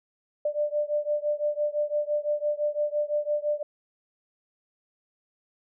sine beating tone pair, 591 / 596.9 Hz, D5 / D5, +11 / +28 cents, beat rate 5.9 Hz, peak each -27 / -28 dBFS, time 0.45-3.63 s, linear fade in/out 5 ms, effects none

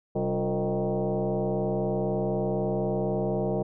sine tone with frequency modulation, 130 Hz, C3, 11 cents flat, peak -24 dBFS, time 0.15-3.63 s, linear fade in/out 10 ms, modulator 162 Hz, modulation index 3.5, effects none

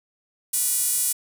sawtooth tone with high-pass filter, 485.9 Hz, B4, 28 cents flat, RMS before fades -23 dBFS, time 0.53-1.13 s, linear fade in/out 10 ms, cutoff 9400 Hz, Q 1.6, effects 7-bit

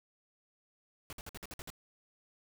pink noise bursts, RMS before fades -45 dBFS, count 8, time 1.1-1.702 s, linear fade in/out 0 ms, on 28 ms, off 54 ms, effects none

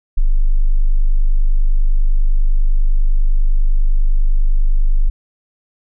sine tone, 25 Hz, G0, 35 cents sharp, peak -8 dBFS, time 0.17-5.1 s, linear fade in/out 10 ms, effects none

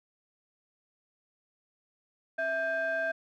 triangle ring-modulated tone, 463.9 Hz, A#4, 8 cents flat, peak -23 dBFS, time 2.38-3.12 s, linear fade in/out 10 ms, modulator 1120 Hz, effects none

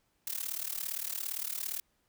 blue noise with amplitude modulation, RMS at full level -33 dBFS, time 0.27-1.8 s, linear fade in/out 2 ms, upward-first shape sine, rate 37.5 Hz, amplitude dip 90%, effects pink hiss -75 dBFS RMS until 2.08 s

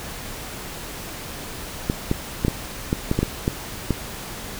clicks, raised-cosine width 3 ms, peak -6 dBFS, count 10, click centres 1.899 / 2.114 / 2.449 / 2.482 / 2.929 / 3.114 / 3.19 / 3.23 / 3.479 / 3.907 s, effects pink hiss -34 dBFS RMS until 4.59 s

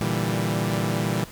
sawtooth chord, E half-diminished seventh, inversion second, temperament equal, 116.54 / 146.83 / 164.81 / 196 Hz, Bb2 / D3 / E3 / G3, 0 / 0 / 0 / 0 cents, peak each -23 / -27 / -24 / -24 dBFS, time 0.01-1.24 s, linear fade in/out 0 ms, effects pink hiss -44 dBFS RMS until 1.31 s

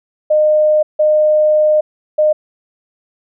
sine tone bursts at uneven times, 611 Hz, D#5, 32 cents flat, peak -8 dBFS, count 3, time 0.3-0.83 / 0.99-1.81 / 2.18-2.33 s, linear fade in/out 10 ms, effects none

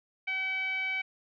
10% pulse tone with low-pass filter, 762 Hz, G5, 49 cents flat, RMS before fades -32 dBFS, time 0.27-1.02 s, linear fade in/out 10 ms, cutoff 2400 Hz, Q 8.8, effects none

